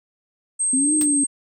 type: tone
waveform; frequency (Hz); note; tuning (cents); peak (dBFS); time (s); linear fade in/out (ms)
sine; 8372; C9; 0; -18; 0.59-1.27; 20
type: exponential two-way sweep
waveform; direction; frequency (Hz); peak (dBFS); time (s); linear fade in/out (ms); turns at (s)
sine; up then down; 253.3 to 310 to 274.5; -19; 0.73-1.24; 5; 0.94
type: noise with exponential decay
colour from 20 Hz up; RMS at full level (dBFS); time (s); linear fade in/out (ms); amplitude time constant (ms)
white; -26; 1.01-1.09; 2; 17
effects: none